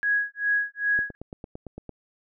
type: tone with tremolo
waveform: sine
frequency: 1661.2 Hz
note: G#6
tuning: in tune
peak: -19 dBFS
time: 0.03-1.15 s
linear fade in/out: 0 ms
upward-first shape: sine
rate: 2.5 Hz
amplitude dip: 100%
type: click train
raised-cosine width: 2 ms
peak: -24 dBFS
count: 9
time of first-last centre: 0.99-1.893 s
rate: 8.86 Hz
effects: none